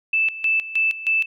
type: tone with tremolo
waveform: sine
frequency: 2637 Hz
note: E7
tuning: in tune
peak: -16 dBFS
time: 0.13-1.26 s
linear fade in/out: 5 ms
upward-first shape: square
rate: 3.2 Hz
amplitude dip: 80%
effects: none